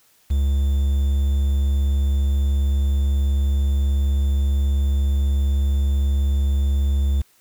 triangle tone with quantisation, 69.3 Hz, C#2, in tune, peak -14 dBFS, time 0.3-7.22 s, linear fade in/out 10 ms, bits 7, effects white hiss -58 dBFS RMS until 7.4 s

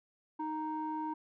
square tone with low-pass filter, 311.1 Hz, D#4, in tune, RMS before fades -37 dBFS, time 0.39-1.14 s, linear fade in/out 10 ms, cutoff 940 Hz, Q 3.9, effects none

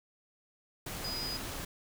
sine tone in noise, 4948 Hz, D#8, 10 cents flat, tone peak -36 dBFS, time 1.04-1.37 s, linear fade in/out 5 ms, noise pink, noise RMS -40 dBFS, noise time 0.86-1.65 s, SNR +1 dB, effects none

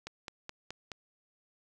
click train, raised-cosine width 0.2 ms, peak -23 dBFS, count 5, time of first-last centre 0.07-0.917 s, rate 4.72 Hz, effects none

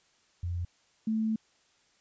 sine tone pair in turn, 87.31 / 220 Hz, F2 / A3, 0 / 0 cents, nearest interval octave + major third, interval 1600 cents, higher second, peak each -30 / -26 dBFS, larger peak second, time 0.43-0.65 / 1.07-1.36 s, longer second, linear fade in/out 5 ms, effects white hiss -67 dBFS RMS until 2 s + resampled to 16000 Hz

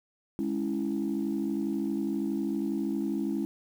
sine chord, C# minor, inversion second, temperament equal, 207.7 / 277.2 / 329.6 Hz, G#3 / C#4 / E4, 0 / 0 / 0 cents, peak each -31 dBFS, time 0.39-3.45 s, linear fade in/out 0 ms, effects tanh soft clip ceiling -21 dBFS + 9-bit

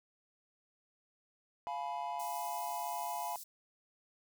triangle chord, F diminished, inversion none, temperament equal with one note detuned, 698.5 / 846.1 / 987.8 Hz, F5 / Ab5 / Cb6, 0 / +32 / 0 cents, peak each -39 dBFS, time 1.67-3.36 s, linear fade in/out 0 ms
white high-pass noise, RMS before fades -48 dBFS, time 2.19-3.44 s, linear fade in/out 10 ms, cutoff 4800 Hz, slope 24 dB/octave
effects none

